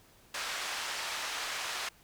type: band-pass noise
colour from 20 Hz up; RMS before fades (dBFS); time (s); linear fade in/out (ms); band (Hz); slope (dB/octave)
pink; -37; 0.34-1.89; 5; 1000 to 6500; 12
effects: pink hiss -61 dBFS RMS until 2.03 s